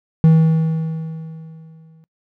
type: tone with exponential decay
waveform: triangle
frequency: 160.7 Hz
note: E3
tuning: 44 cents flat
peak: -4 dBFS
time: 0.24-2.04 s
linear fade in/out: 0 ms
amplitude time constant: 390 ms
effects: noise-tail reverb RT60 0.1 s tail -22 dB re dry